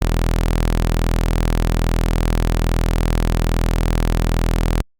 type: tone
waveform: sawtooth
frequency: 41.2 Hz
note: E1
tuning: in tune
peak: -11 dBFS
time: 0.01-4.82 s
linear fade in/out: 10 ms
effects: Opus 48 kbps

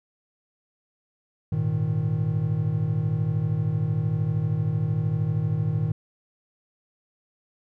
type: chord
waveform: triangle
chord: Ab suspended second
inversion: none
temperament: just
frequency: 103.83 / 116.8 / 155.74 Hz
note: Ab2 / Bb2 / Eb3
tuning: 0 / +4 / +2 cents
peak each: -26 / -25 / -23 dBFS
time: 1.52-5.92 s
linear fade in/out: 5 ms
effects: none

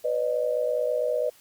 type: tone cluster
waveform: sine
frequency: 495.9 / 562 / 611 Hz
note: B4 / C#5 / D#5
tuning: +7 / +24 / -32 cents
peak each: -26 / -33 / -26 dBFS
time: 0.04-1.3 s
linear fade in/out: 10 ms
effects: white hiss -56 dBFS RMS until 1.4 s + Opus 48 kbps

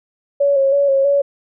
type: tone with vibrato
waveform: sine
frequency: 554.4 Hz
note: C#5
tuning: in tune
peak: -11 dBFS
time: 0.4-1.22 s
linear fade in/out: 10 ms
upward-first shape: square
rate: 3.1 Hz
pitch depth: 32 cents each way
effects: none

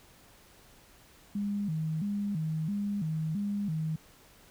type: tone with vibrato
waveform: sine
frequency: 179.1 Hz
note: F3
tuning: 44 cents sharp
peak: -29 dBFS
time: 1.35-3.96 s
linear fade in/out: 5 ms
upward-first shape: square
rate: 1.5 Hz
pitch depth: 220 cents each way
effects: pink hiss -58 dBFS RMS until 4.5 s

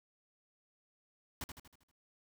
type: noise with echo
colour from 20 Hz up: pink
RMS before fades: -41 dBFS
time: 1.41-1.44 s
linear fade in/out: 2 ms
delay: 79 ms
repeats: 6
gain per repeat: -6 dB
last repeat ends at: 1.914 s
effects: none

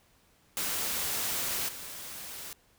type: noise with level steps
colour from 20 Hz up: white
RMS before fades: -32 / -42 dBFS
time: 0.57-2.53 s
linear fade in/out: 0 ms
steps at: 1.68 s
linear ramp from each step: 10 ms
effects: pink hiss -65 dBFS RMS until 2.78 s

